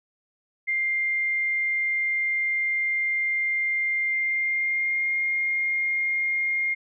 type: tone with pitch glide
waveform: sine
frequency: 2100 to 2126 Hz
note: C7 to C7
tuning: +6 to +27 cents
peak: -22 dBFS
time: 0.67-6.75 s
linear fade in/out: 20 ms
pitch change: +21 cents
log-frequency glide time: 4.04-5.14 s
effects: none